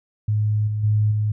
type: tone with level steps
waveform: sine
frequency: 106.2 Hz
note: G#2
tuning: 39 cents sharp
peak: -17 / -21 / -15 / -18 dBFS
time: 0.28-1.32 s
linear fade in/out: 5 ms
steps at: 0.67 / 0.83 / 1.11 s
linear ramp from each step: 10 ms
effects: none